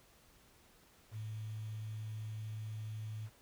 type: tone with quantisation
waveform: sine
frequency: 108.5 Hz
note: A2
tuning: 24 cents flat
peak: -40 dBFS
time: 1.11-3.3 s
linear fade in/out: 50 ms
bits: 10
effects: pink hiss -65 dBFS RMS until 3.41 s